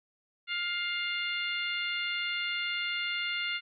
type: harmonic tone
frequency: 703 Hz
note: F5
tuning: 11 cents sharp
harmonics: 2 / 3 / 4 / 5 / 6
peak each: -37 / -34 / -35 / -40 / -44 dBFS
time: 0.47-3.61 s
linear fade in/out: 50 ms
effects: none